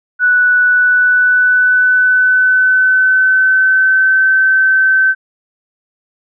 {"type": "tone with pitch glide", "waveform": "sine", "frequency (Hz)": [1480, 1538.4], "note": ["F#6", "G6"], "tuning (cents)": [0, -33], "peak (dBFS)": -7, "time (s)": [0.19, 5.15], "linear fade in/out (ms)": 50, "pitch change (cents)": 67, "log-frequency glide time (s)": [0.63, 4.29], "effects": []}